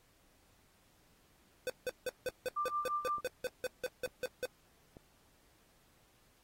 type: tone bursts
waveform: square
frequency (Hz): 506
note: B4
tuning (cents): +42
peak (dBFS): -34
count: 15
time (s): 1.67-4.455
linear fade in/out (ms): 0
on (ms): 27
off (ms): 170
type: click train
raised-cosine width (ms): 2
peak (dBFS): -38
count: 4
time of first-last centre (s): 2.29-4.969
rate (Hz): 1.12
type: tone with tremolo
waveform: sine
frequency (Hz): 1187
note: D6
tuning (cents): +18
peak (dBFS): -31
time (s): 2.56-3.21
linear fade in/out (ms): 10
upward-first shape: sine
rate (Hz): 5.8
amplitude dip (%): 75
effects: pink hiss -69 dBFS RMS until 6.43 s + AAC 48 kbps